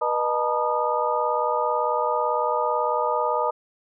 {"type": "tone cluster", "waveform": "sine", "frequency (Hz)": [486.3, 611, 877, 955, 1227], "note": ["B4", "D#5", "A5", "A#5", "D#6"], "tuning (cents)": [-27, -32, -6, 42, -25], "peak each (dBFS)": -27, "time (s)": [0.01, 3.51], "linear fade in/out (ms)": 10, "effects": []}